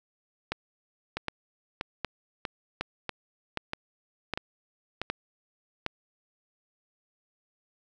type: two click trains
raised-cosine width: 0.3 ms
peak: -15 / -13 dBFS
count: 7 / 8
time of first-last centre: 1.17-5.016 / 0.52-5.864 s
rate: 1.56 / 1.31 Hz
effects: none